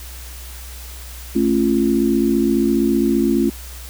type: chord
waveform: sine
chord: A augmented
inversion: none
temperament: just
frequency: 220 / 275 / 343.8 Hz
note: A3 / C#4 / E#4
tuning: 0 / -14 / -27 cents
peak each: -18 dBFS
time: 1.35-3.5 s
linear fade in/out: 10 ms
effects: added 62 Hz sine -33 dBFS peak until 3.89 s + white hiss -38 dBFS RMS until 3.89 s